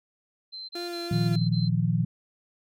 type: tone bursts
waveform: sine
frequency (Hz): 4099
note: C8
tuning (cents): -36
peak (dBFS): -36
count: 6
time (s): 0.52-1.69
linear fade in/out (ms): 20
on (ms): 170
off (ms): 30
type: tone with vibrato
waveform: 35% pulse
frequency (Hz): 346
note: F4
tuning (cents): -16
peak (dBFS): -31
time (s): 0.75-1.36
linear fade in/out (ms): 5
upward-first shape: sine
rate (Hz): 2.8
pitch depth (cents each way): 15
type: chord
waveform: sine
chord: Bb suspended fourth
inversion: none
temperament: equal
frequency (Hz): 116.54 / 155.56 / 174.61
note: Bb2 / Eb3 / F3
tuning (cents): 0 / 0 / 0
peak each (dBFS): -26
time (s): 1.11-2.05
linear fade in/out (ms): 5
effects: none